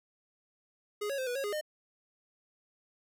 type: tone with pitch steps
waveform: square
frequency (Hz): 415.7 / 554 / 520 / 489.1 / 548 / 412.6 / 609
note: G#4 / C#5 / C5 / B4 / C#5 / G#4 / D#5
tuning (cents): +2 / -1 / -11 / -17 / -20 / -11 / -37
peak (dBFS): -33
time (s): 1.01-1.612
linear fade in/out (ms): 10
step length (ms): 86
effects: none